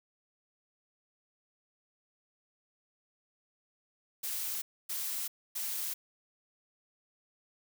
blue noise bursts, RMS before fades -36 dBFS, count 3, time 4.23-5.94 s, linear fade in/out 10 ms, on 390 ms, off 270 ms, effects none

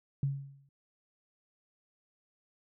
sine tone with exponential decay, 138.59 Hz, C#3, in tune, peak -25 dBFS, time 0.23-0.69 s, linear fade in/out 2 ms, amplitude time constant 99 ms, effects none

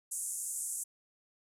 pink band-pass noise, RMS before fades -38 dBFS, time 0.11-0.84 s, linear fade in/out 10 ms, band 7200 to 11000 Hz, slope 48 dB/octave, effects none

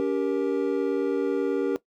triangle chord, G diminished, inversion second, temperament just, 282.2 / 392 / 470.4 Hz, Db4 / G4 / Bb4, +31 / 0 / +16 cents, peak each -25 dBFS, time 0-1.76 s, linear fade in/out 0 ms, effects noise-tail reverb RT60 0.1 s tail -17 dB re dry

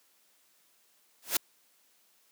white noise with exponential growth, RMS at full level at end -22 dBFS, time 1.22-1.37 s, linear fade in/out 5 ms, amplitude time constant 32 ms, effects white hiss -67 dBFS RMS until 2.31 s + high-pass 200 Hz 12 dB/octave

